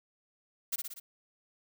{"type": "noise with echo", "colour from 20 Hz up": "blue", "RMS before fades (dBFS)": -31, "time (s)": [0.72, 0.76], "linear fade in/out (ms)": 10, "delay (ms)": 60, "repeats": 4, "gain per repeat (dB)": -4, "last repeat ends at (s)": 1, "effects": []}